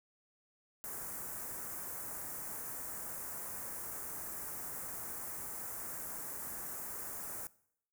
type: band-stop noise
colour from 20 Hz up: white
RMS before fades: -43 dBFS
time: 0.84-7.47 s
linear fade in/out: 0 ms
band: 1700 to 7300 Hz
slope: 24 dB/octave
effects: noise-tail reverb RT60 0.7 s tail -21 dB re dry